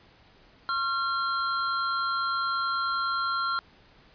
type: tone pair together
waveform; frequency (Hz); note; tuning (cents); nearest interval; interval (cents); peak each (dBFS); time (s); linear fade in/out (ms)
square; 1080 / 1374.8; C#6 / F6; -45 / -28; major third; 417; -34 / -27; 0.69-3.59; 0
effects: pink hiss -57 dBFS RMS until 4.14 s + resampled to 11025 Hz